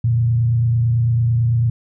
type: tone with frequency modulation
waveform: sine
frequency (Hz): 117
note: A#2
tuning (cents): +7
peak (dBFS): -13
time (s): 0.04-1.7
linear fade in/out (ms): 5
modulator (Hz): 29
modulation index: 0.4
effects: none